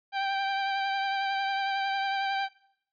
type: tone with vibrato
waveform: sawtooth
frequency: 784 Hz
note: G5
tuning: in tune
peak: -23 dBFS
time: 0.12-2.49 s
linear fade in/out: 50 ms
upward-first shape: triangle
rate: 11 Hz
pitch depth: 23 cents each way
effects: noise-tail reverb RT60 0.7 s tail -23 dB re dry + resampled to 11025 Hz